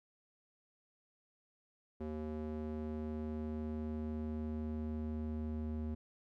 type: tone with band-pass filter sweep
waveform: square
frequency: 77 Hz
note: D#2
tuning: 17 cents flat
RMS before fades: -40 dBFS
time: 2-5.95 s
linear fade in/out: 10 ms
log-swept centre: 330 to 180 Hz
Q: 1.3
effects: none